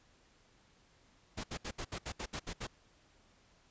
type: noise bursts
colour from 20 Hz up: pink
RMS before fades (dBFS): -40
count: 10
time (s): 1.37-2.671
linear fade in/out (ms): 10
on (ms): 68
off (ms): 69
effects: pink hiss -67 dBFS RMS until 3.7 s + resampled to 16000 Hz